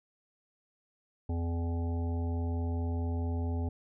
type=harmonic tone; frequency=84.5 Hz; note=E2; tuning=43 cents sharp; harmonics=1 / 3 / 5 / 7 / 9 / 10; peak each=-30 / -38 / -44 / -49 / -48 / -51 dBFS; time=1.29-3.69 s; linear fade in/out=5 ms; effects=none